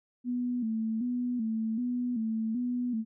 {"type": "tone with vibrato", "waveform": "sine", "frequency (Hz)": 233.7, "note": "A#3", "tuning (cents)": 5, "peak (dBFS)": -28, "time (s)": [0.24, 3.05], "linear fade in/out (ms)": 50, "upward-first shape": "square", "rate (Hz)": 1.3, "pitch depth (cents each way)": 88, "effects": []}